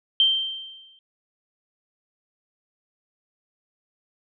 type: tone with exponential decay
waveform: sine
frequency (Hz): 3137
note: G7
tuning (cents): +1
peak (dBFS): -13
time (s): 0.2-0.99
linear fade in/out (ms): 1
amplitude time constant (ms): 170
effects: none